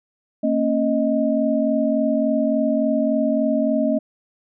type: tone cluster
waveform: sine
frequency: 230.1 / 273.6 / 623 Hz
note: A#3 / C#4 / D#5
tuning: -22 / -23 / +2 cents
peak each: -21 dBFS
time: 0.43-3.99 s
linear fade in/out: 10 ms
effects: none